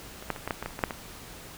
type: clicks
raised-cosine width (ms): 0.5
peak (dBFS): -27 / -12 / -23 / -16 / -12 / -18 / -17 / -30 / -20 / -8 / -17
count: 11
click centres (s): 0.225 / 0.303 / 0.362 / 0.476 / 0.508 / 0.626 / 0.66 / 0.707 / 0.791 / 0.838 / 0.908
effects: pink hiss -45 dBFS RMS until 1.57 s